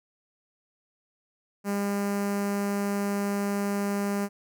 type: tone with notch filter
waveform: sawtooth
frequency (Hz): 201.4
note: G3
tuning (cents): +47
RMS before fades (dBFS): -28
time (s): 1.64-4.29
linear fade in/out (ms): 50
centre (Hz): 3500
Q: 1
effects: none